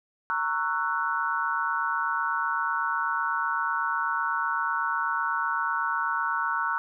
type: chord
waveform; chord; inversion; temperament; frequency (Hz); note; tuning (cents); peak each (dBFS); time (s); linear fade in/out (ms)
sine; F# dominant seventh; first; just; 925 / 1110 / 1332 / 1480; A#5 / C#6 / E6 / F#6; -14 / +2 / +18 / 0; -31 / -31 / -30 / -29; 0.3-6.78; 0
effects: none